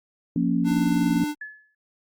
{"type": "chord", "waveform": "sine", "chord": "Bb minor", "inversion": "second", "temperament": "equal", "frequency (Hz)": [174.61, 233.1, 277.2], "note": ["F3", "Bb3", "Db4"], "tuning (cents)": [0, 0, 0], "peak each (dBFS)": -24, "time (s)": [0.36, 1.24], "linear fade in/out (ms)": 2}
{"type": "tone", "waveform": "square", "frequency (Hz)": 297.3, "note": "D4", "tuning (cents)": 21, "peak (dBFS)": -26, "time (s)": [0.64, 1.35], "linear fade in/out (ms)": 50}
{"type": "tone with exponential decay", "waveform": "sine", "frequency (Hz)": 1715, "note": "A6", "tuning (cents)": -45, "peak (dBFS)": -30, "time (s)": [1.41, 1.75], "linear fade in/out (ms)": 5, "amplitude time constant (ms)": 73}
{"effects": ["Opus 48 kbps"]}